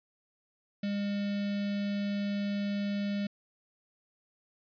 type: tone with notch filter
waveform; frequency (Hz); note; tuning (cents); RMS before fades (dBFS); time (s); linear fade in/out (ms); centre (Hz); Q
square; 202.2; G#3; -46; -32; 0.83-3.27; 5; 1000; 0.84
effects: resampled to 11025 Hz